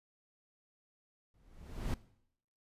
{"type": "noise with exponential growth", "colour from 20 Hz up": "brown", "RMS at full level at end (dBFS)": -31, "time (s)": [1.34, 1.94], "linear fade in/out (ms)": 1, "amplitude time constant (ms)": 130, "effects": ["noise-tail reverb RT60 0.7 s tail -19 dB re dry", "resampled to 32000 Hz"]}